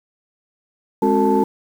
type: tone cluster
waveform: sine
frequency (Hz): 208.3 / 267.8 / 369.6 / 450.4 / 877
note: G#3 / C4 / F#4 / A4 / A5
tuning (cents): +5 / +40 / -2 / +40 / -6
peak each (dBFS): -19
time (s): 1.02-1.44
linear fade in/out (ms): 5
effects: tanh soft clip ceiling -5 dBFS + 7-bit